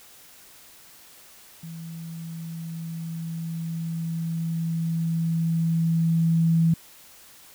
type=tone with level ramp; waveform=sine; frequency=164.81 Hz; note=E3; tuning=in tune; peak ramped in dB=-35 to -16 dBFS; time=1.63-6.74 s; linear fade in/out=5 ms; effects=white hiss -50 dBFS RMS until 7.54 s